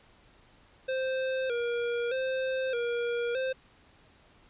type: tone with vibrato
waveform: square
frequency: 498.1 Hz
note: B4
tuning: 15 cents sharp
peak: -29 dBFS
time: 0.88-3.53 s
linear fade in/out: 10 ms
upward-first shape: square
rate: 0.81 Hz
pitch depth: 83 cents each way
effects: pink hiss -60 dBFS RMS until 4.49 s + resampled to 8000 Hz